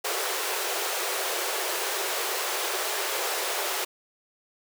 pink high-pass noise, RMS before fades -29 dBFS, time 0.04-3.85 s, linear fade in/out 10 ms, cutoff 360 Hz, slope 96 dB/octave, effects none

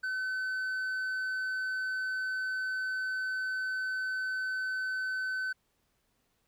sine tone with hard clipping, 1520 Hz, F#6, 46 cents sharp, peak -32 dBFS, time 0.03-5.53 s, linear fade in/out 10 ms, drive 3 dB, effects pink hiss -75 dBFS RMS until 6.47 s

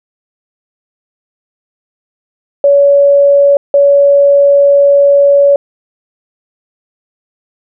sine tone bursts at uneven times, 565 Hz, C#5, 33 cents sharp, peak -3 dBFS, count 2, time 2.64-3.57 / 3.74-5.56 s, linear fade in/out 2 ms, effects none

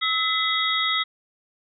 sine tone cluster, 1297 / 2017 / 3350 / 3745 Hz, E6 / B6 / G#7 / A#7, -28 / +36 / +14 / +7 cents, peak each -26 dBFS, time 0.01-1.04 s, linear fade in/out 20 ms, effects none

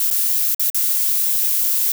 violet noise with dropouts, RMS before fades -18 dBFS, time 0-1.92 s, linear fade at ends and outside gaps 2 ms, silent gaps 0.103-0.11 / 0.547-0.595 / 0.701-0.745 s, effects none

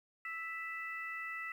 harmonic tone, 659.3 Hz, E5, in tune, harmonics 2 / 3 / 4, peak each -45 / -41 / -48 dBFS, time 0.25-1.52 s, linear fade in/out 2 ms, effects 11-bit

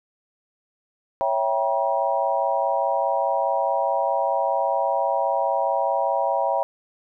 sine chord, C# diminished seventh, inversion none, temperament equal with one note detuned, 554.4 / 659.3 / 784 / 956.3 Hz, C#5 / E5 / G5 / Bb5, 0 / 0 / 0 / +44 cents, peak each -25 dBFS, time 1.21-6.63 s, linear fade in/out 0 ms, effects none

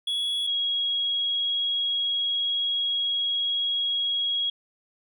triangle / sine tone pair in turn, 3361 / 3307 Hz, G#7 / G#7, +20 / -8 cents, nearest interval unison, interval 28 cents, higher first, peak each -23 dBFS, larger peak neither, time 0.07-0.47 / 0.47-4.5 s, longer second, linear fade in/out 5 ms, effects none

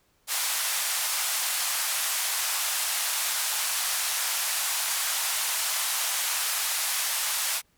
white band-pass noise, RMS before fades -28 dBFS, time 0.27-7.62 s, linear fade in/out 50 ms, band 730 to 13000 Hz, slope 24 dB/octave, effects pink hiss -67 dBFS RMS until 7.77 s

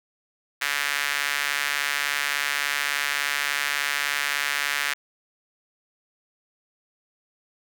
sawtooth tone with high-pass filter, 143.5 Hz, D3, 40 cents flat, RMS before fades -26 dBFS, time 0.61-4.94 s, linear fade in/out 10 ms, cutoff 1800 Hz, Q 2, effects none

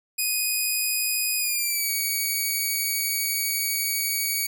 5% pulse tone with pitch glide, 2489 to 2256 Hz, D#7 to C#7, 0 to +30 cents, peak -14 dBFS, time 0.18-4.47 s, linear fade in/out 10 ms, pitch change -170 cents, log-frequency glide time 1.38-1.9 s, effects none

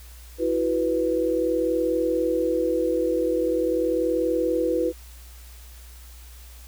sine chord, E suspended second, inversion none, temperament equal, 329.6 / 370 / 493.9 Hz, E4 / F#4 / B4, 0 / 0 / 0 cents, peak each -25 / -27 / -23 dBFS, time 0.38-4.93 s, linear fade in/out 50 ms, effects added 60 Hz sine -42 dBFS peak until 6.67 s + white hiss -50 dBFS RMS until 6.67 s

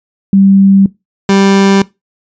sine / 30% pulse tone pair in turn, 195.3 / 196.15 Hz, G3 / G3, -6 / +1 cents, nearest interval unison, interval 7 cents, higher second, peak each -3 dBFS, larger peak neither, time 0.33-0.86 / 1.29-1.82 s, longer neither, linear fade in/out 2 ms, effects noise-tail reverb RT60 0.2 s tail -20 dB re dry + resampled to 16000 Hz

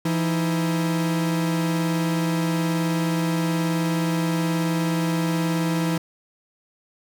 45% pulse tone pair together, 168 / 317.1 Hz, E3 / D#4, +33 / +33 cents, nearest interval major seventh, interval 1100 cents, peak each -22 / -26 dBFS, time 0.05-5.98 s, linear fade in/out 5 ms, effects none

